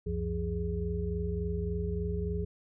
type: tone cluster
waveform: sine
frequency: 67.9 / 91.4 / 172.4 / 417.1 Hz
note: C#2 / F#2 / F3 / G#4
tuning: -35 / -21 / -22 / +7 cents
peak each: -34 / -36 / -36 / -36 dBFS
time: 0.06-2.45 s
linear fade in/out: 10 ms
effects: none